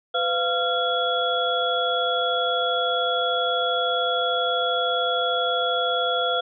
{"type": "tone cluster", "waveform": "sine", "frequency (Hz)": [504, 691, 1379, 3364], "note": ["B4", "F5", "F6", "G#7"], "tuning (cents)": [35, -19, -22, 22], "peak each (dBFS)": -26, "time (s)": [0.14, 6.41], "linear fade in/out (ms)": 10, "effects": []}